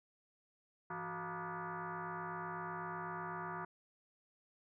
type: tone with frequency modulation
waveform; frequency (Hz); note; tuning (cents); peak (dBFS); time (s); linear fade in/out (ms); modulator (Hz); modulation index
sine; 100; G2; +35; -40; 0.9-3.65; 5; 268; 5.3
effects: none